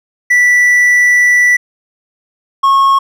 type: tone pair in turn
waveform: triangle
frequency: 1965 / 1092 Hz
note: B6 / C#6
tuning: -9 / -26 cents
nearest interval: minor seventh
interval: 1017 cents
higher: first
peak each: -4 dBFS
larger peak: neither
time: 0.3-1.57 / 2.63-2.99 s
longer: first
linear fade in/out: 10 ms
effects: none